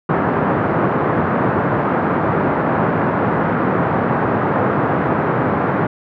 pink band-pass noise, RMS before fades -17 dBFS, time 0.09-5.87 s, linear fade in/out 5 ms, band 120 to 1500 Hz, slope 24 dB/octave, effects none

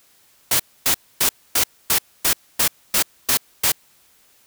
white noise bursts, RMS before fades -17 dBFS, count 10, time 0.51-3.72 s, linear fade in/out 5 ms, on 87 ms, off 260 ms, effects white hiss -56 dBFS RMS until 4.46 s

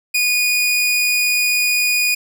sawtooth tone, 2461 Hz, D#7, 20 cents flat, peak -11 dBFS, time 0.14-2.15 s, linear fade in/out 10 ms, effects none

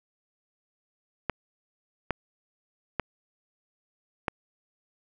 clicks, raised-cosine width 0.5 ms, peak -11 dBFS, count 4, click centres 1.297 / 2.107 / 2.997 / 4.282 s, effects none

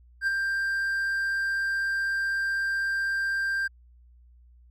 triangle tone with ADSR envelope, 1584 Hz, G6, 18 cents sharp, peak -19 dBFS, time 0.21-3.68 s, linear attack 62 ms, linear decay 18 ms, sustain -4 dB, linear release 14 ms, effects added 60 Hz sine -52 dBFS peak until 4.7 s

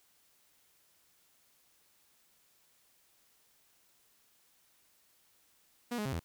sawtooth tone with pitch steps, 240.9 / 210.3 / 134 / 83.8 Hz, B3 / G#3 / C3 / E2, -43 / +22 / +42 / +29 cents, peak -30 dBFS, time 5.91-6.198 s, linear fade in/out 10 ms, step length 72 ms, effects white hiss -69 dBFS RMS until 6.24 s

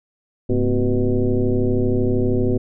sine tone with frequency modulation, 136.4 Hz, C#3, 28 cents flat, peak -15 dBFS, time 0.49-2.58 s, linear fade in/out 10 ms, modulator 120 Hz, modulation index 2.7, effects none

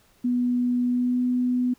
sine tone with pitch glide, 245.7 to 248.7 Hz, B3 to B3, -9 to +12 cents, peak -20 dBFS, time 0.24-1.74 s, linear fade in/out 10 ms, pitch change +21 cents, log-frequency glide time 0.87-1.21 s, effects pink hiss -60 dBFS RMS until 1.78 s

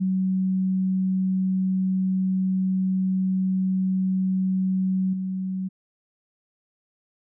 sine tone with level steps, 188 Hz, F#3, 28 cents sharp, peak -20 / -25 dBFS, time 0-5.69 s, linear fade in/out 20 ms, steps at 5.13 s, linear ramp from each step 5 ms, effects none

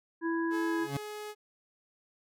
harmonic tone, 331.5 Hz, E4, 10 cents sharp, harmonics 1 / 3 / 5, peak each -29 / -38 / -38 dBFS, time 0.21-0.88 s, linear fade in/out 50 ms
sawtooth tone with pitch glide, 430 to 421.2 Hz, A4 to G#4, -40 to +24 cents, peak -35 dBFS, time 0.5-1.35 s, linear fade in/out 50 ms, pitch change -36 cents, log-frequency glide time 0.67-0.8 s
30% pulse tone with exponential growth, 140 Hz, C#3, 18 cents sharp, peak -26 dBFS, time 0.78-0.97 s, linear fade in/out 5 ms, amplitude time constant 40 ms
effects none

